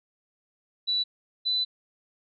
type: tone pair in turn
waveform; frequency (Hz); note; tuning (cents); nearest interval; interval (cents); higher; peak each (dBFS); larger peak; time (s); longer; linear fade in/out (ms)
sine; 3951 / 3997; B7 / B7; 0 / +20; unison; 20; second; -23; neither; 0.87-1.04 / 1.45-1.65; second; 20
effects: none